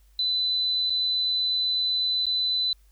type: tone with dropouts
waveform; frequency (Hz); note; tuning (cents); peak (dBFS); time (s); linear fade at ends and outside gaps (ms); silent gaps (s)
sine; 4006; B7; +24; -22; 0.19-2.73; 2; 0.898-0.903 / 2.257-2.266
effects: added 50 Hz sine -54 dBFS peak until 2.91 s + white hiss -67 dBFS RMS until 2.91 s